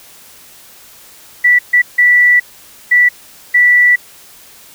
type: tone bursts at uneven times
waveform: sine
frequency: 1961 Hz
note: B6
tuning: 13 cents flat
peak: -5 dBFS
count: 5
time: 1.44-1.59 / 1.73-1.82 / 1.98-2.4 / 2.91-3.09 / 3.54-3.96 s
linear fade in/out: 10 ms
effects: white hiss -40 dBFS RMS until 4.74 s